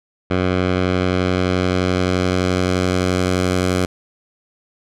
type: tone with low-pass filter sweep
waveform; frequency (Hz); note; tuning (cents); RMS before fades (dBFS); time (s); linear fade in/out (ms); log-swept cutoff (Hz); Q
10% pulse; 91.6; F#2; -17; -18; 0.3-3.86; 10; 2900 to 9700; 0.85
effects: none